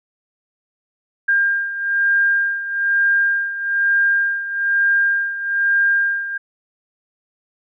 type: beating tone pair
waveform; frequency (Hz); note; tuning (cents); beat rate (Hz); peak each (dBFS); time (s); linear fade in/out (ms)
sine; 1603 / 1604.1; G6 / G6; +38 / +39; 1.1; -16 / -21; 1.28-6.38; 10
effects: none